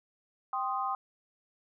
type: chord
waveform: sine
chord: C minor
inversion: second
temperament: equal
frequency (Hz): 784 / 1046.5 / 1244.5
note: G5 / C6 / Eb6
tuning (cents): 0 / 0 / 0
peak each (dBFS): -34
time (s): 0.53-0.95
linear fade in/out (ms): 2
effects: none